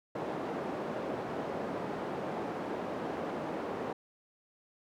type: band-pass noise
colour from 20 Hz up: white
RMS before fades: -37 dBFS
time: 0.15-3.93 s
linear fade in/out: 5 ms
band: 200 to 610 Hz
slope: 12 dB/octave
effects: none

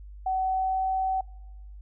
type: tone with pitch glide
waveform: sine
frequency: 755 to 759.4 Hz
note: F#5 to F#5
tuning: +35 to +45 cents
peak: -24 dBFS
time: 0.26-1.21 s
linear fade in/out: 5 ms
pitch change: +10 cents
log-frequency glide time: 0.43-0.84 s
effects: noise-tail reverb RT60 1.0 s tail -26 dB re dry + added 50 Hz sine -41 dBFS peak until 1.81 s

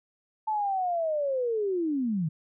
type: linear sweep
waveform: sine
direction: down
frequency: 880 to 146.83 Hz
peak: -25 dBFS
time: 0.47-2.29 s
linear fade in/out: 10 ms
effects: none

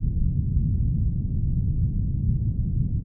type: low-pass noise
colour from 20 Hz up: white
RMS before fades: -23 dBFS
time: 0-3.04 s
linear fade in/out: 50 ms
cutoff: 150 Hz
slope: 24 dB/octave
effects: none

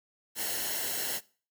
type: noise with comb filter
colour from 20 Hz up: white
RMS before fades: -33 dBFS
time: 0.35-1.21 s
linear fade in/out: 50 ms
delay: 0.83 ms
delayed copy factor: -0.65
effects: noise-tail reverb RT60 0.4 s tail -21 dB re dry

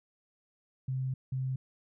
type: tone bursts at uneven times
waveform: sine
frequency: 130.81 Hz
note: C3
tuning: in tune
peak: -30 dBFS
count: 2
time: 0.88-1.14 / 1.32-1.56 s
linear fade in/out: 5 ms
effects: none

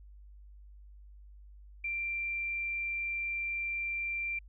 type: tone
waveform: sine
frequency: 2362 Hz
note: D7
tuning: 9 cents sharp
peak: -32 dBFS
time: 1.84-4.39 s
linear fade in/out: 5 ms
effects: added 50 Hz sine -50 dBFS peak until 4.48 s

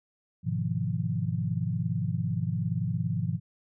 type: chord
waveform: sine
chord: F half-diminished seventh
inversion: first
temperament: just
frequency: 104.77 / 125.72 / 157.15 / 174.61 Hz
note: Ab2 / Cb3 / Eb3 / F3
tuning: +16 / +31 / +18 / 0 cents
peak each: -32 dBFS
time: 0.43-3.4 s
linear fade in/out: 50 ms
effects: none

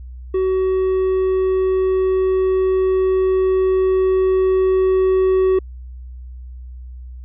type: tone with level ramp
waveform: triangle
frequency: 376.5 Hz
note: F#4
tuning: 30 cents sharp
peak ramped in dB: -13 to -10 dBFS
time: 0.34-5.59 s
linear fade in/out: 5 ms
effects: added 62 Hz sine -31 dBFS peak until 7.24 s + resampled to 8000 Hz

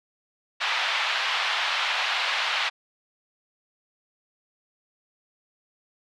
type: band-pass noise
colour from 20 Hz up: white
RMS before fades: -26 dBFS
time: 0.6-2.7 s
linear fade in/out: 20 ms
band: 740 to 3600 Hz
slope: 24 dB/octave
effects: none

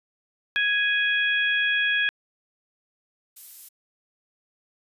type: harmonic tone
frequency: 830.6 Hz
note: G#5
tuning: in tune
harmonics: 2 / 3 / 4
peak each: -22 / -26 / -28 dBFS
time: 0.56-2.09 s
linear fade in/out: 0 ms
type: noise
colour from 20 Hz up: violet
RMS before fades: -41 dBFS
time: 3.36-3.69 s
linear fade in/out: 10 ms
effects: resampled to 32000 Hz

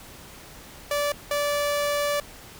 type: tone bursts at uneven times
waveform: sawtooth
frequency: 581 Hz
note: D5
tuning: 19 cents flat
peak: -19 dBFS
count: 2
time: 0.91-1.12 / 1.31-2.2 s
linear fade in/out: 2 ms
effects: pink hiss -45 dBFS RMS until 2.59 s

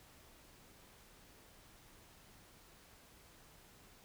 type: silence
effects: pink hiss -62 dBFS RMS until 4.04 s

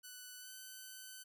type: tone with pitch glide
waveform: 5% pulse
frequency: 1490 to 1518.7 Hz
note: F#6 to F#6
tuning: +12 to +45 cents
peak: -39 dBFS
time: 0.03-1.24 s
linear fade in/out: 20 ms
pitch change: +33 cents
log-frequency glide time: 0.38-0.51 s
effects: none

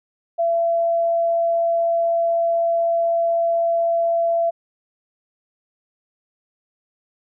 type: tone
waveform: sine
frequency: 674 Hz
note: E5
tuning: 38 cents sharp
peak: -16 dBFS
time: 0.38-4.51 s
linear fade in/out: 20 ms
effects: none

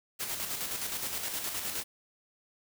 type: noise with tremolo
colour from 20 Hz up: white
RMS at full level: -34 dBFS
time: 0.19-1.84 s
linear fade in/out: 20 ms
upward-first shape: square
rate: 9.6 Hz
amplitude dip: 40%
effects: none

